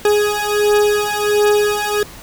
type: beating tone pair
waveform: 40% pulse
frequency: 415.5 / 416.9 Hz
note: G#4 / G#4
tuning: +1 / +7 cents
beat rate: 1.4 Hz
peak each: -15 dBFS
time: 0.05-2.03 s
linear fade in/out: 2 ms
effects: pink hiss -37 dBFS RMS until 2.22 s